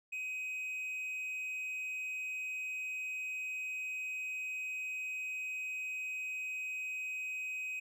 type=tone with amplitude modulation; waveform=triangle; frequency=2520 Hz; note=D#7; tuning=21 cents sharp; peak=-34 dBFS; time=0.12-7.8 s; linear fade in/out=10 ms; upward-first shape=sine; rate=254 Hz; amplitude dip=30%; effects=none